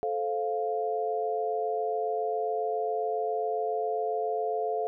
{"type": "chord", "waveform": "sine", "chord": "F major", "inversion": "first", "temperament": "just", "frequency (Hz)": [436.5, 523.8, 698.5], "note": ["A4", "C5", "F5"], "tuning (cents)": [-14, 2, 0], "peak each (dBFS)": [-30, -36, -30], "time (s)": [0.03, 4.87], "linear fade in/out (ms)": 0, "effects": []}